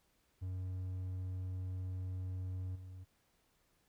triangle tone with level steps, 92.5 Hz, F#2, in tune, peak -36 / -45 dBFS, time 0.41-3.05 s, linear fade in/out 20 ms, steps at 2.75 s, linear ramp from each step 10 ms, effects pink hiss -75 dBFS RMS until 3.88 s

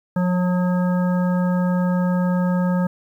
harmonic tone with a mistuned harmonic, 180.9 Hz, F#3, 39 cents flat, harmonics 1 / 3 / 5 / 7 / 9, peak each -17 / -27 / -31 / -34 / -36 dBFS, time 0.16-2.87 s, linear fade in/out 5 ms, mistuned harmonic 1, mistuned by -17 cents, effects 9-bit

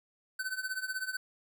square tone with tremolo, 1521 Hz, F#6, 47 cents sharp, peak -31 dBFS, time 0.39-1.17 s, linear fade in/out 5 ms, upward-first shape triangle, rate 16 Hz, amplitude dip 90%, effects 11-bit

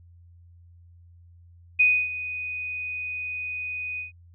sine tone with ADSR envelope, 2489 Hz, D#7, in tune, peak -14 dBFS, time 1.79-4.12 s, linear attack 13 ms, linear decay 280 ms, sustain -15 dB, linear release 130 ms, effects added 86 Hz sine -49 dBFS peak until 4.34 s

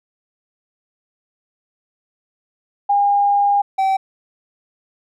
sine / triangle tone pair in turn, 810 / 770.6 Hz, G#5 / G5, -43 / -30 cents, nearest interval minor second, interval 87 cents, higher first, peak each -12 dBFS, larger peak neither, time 2.89-3.62 / 3.78-3.97 s, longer first, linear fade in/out 10 ms, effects none

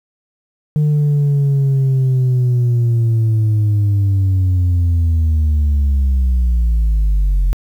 sine linear sweep, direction down, 151.4 to 43.65 Hz, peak -8 dBFS, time 0.76-7.53 s, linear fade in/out 0 ms, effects tanh soft clip ceiling -10 dBFS + 8-bit

